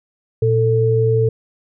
sine tone pair together, 116.9 / 443.9 Hz, A#2 / A4, +5 / +15 cents, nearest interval octave + major seventh, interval 2310 cents, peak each -15 dBFS, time 0.42-1.29 s, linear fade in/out 5 ms, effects none

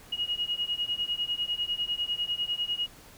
sine beating tone pair, 2882 / 2892 Hz, F#7 / F#7, -46 / -40 cents, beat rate 10 Hz, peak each -31 / -31 dBFS, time 0.12-2.87 s, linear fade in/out 10 ms, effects pink hiss -52 dBFS RMS until 3.17 s

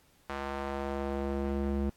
square tone with band-pass filter sweep, 69.3 Hz, C#2, in tune, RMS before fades -33 dBFS, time 0.29-1.9 s, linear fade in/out 5 ms, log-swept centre 1200 to 230 Hz, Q 0.9, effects pink hiss -65 dBFS RMS until 1.96 s + AAC 64 kbps

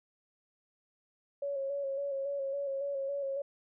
sine tone with vibrato, 554.4 Hz, C#5, in tune, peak -32 dBFS, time 1.42-3.42 s, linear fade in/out 5 ms, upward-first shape square, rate 3.6 Hz, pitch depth 30 cents each way, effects none

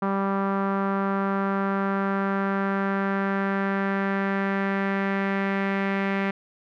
sawtooth tone with low-pass filter sweep, 196 Hz, G3, in tune, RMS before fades -25 dBFS, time 0.02-6.31 s, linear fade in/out 5 ms, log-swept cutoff 1200 to 2100 Hz, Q 2.8, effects none

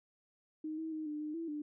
sine tone with pitch steps, 310.9 / 320.7 / 312.2 / 299.6 / 303.6 / 331 / 297.9 Hz, D#4 / E4 / D#4 / D4 / D#4 / E4 / D4, -1 / -48 / +6 / +35 / -42 / +7 / +25 cents, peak -37 dBFS, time 0.64-1.62 s, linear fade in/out 5 ms, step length 140 ms, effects none

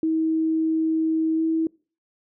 sine tone with pitch glide, 320 to 323 Hz, D#4 to E4, +49 to -35 cents, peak -19 dBFS, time 0.03-1.67 s, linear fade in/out 2 ms, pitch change +16 cents, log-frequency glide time 1.36-1.42 s, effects noise-tail reverb RT60 0.4 s tail -26 dB re dry

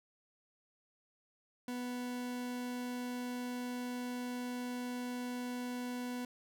40% pulse tone, 246.9 Hz, B3, in tune, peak -37 dBFS, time 1.68-6.25 s, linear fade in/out 2 ms, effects none

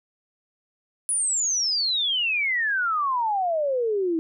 sine exponential sweep, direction down, 10070 to 315.7 Hz, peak -21 dBFS, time 1.09-4.19 s, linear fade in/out 0 ms, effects none

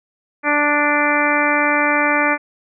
harmonic tone, 293.7 Hz, D4, in tune, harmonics 1 / 2 / 3 / 4 / 5 / 6 / 7 / 8, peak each -22 / -22 / -22 / -22 / -22 / -22 / -22 / -22 dBFS, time 0.43-2.38 s, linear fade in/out 50 ms, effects none

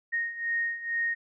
sine beating tone pair, 1858 / 1860.2 Hz, A#6 / A#6, -6 / -4 cents, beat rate 2.2 Hz, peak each -33 / -29 dBFS, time 0.12-1.15 s, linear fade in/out 20 ms, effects none

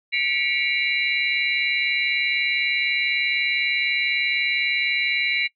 sine tone cluster, 1956 / 2190 / 2330 / 2811 / 3966 Hz, B6 / C#7 / D7 / F7 / B7, -17 / -22 / -14 / +11 / +7 cents, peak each -30 / -24 / -24 / -30 / -29 dBFS, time 0.12-5.48 s, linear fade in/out 20 ms, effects noise-tail reverb RT60 0.1 s tail -23 dB re dry

